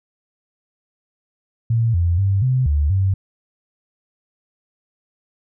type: tone with pitch steps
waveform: sine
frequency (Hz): 115 / 85.9 / 98 / 128.6 / 73.2 / 96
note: A#2 / F2 / G2 / C3 / D2 / G2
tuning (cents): -23 / -28 / 0 / -30 / -5 / -36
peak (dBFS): -14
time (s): 1.7-3.14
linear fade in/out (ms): 5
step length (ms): 240
effects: none